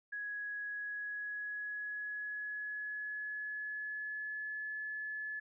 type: tone with pitch glide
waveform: sine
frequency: 1670 to 1717.9 Hz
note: G#6 to A6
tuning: +9 to -42 cents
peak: -38 dBFS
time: 0.12-5.4 s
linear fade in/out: 10 ms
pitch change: +49 cents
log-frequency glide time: 0.65-4.73 s
effects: none